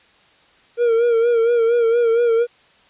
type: tone with vibrato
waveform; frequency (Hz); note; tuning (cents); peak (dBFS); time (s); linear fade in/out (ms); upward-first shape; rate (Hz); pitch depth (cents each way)
triangle; 466.2; A#4; 0; -11; 0.77-2.47; 50; sine; 4.3; 54
effects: white hiss -53 dBFS RMS until 2.89 s + resampled to 8000 Hz